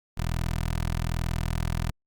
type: tone with notch filter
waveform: 15% pulse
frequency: 41.2 Hz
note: E1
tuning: in tune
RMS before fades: -28 dBFS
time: 0.17-1.91 s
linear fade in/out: 10 ms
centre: 430 Hz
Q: 1.2
effects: Opus 48 kbps